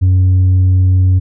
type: tone with tanh clipping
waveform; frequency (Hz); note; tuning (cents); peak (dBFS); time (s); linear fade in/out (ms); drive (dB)
triangle; 92.5; F#2; 0; -7; 0.01-1.2; 20; 7
effects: none